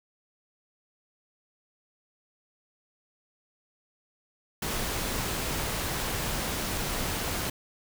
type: noise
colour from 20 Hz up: pink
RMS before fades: -31 dBFS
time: 4.62-7.5 s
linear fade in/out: 5 ms
effects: none